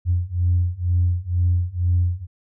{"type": "beating tone pair", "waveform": "sine", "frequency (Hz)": [87.31, 89.41], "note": ["F2", "F2"], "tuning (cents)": [0, 41], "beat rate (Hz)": 2.1, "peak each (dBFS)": [-20, -19], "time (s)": [0.05, 2.27], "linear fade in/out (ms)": 50, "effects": ["tanh soft clip ceiling -10 dBFS"]}